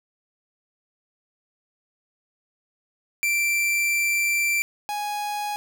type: tone pair in turn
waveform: 45% pulse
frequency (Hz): 2349 / 830.5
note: D7 / G#5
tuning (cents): 0 / 0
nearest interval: octave + tritone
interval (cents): 1800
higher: first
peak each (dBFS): -20 / -26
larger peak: first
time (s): 3.23-4.62 / 4.89-5.56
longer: first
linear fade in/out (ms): 0
effects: none